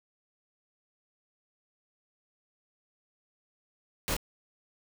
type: noise with echo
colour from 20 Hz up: pink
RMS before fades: -31 dBFS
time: 4.08-4.14 s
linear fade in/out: 0 ms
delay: 26 ms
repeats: 1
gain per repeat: -2 dB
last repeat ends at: 4.166 s
effects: none